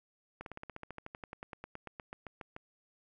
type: slowing click train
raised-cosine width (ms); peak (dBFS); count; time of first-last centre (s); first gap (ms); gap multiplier
0.5; -28; 24; 0.41-2.564; 52; 1.05
effects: none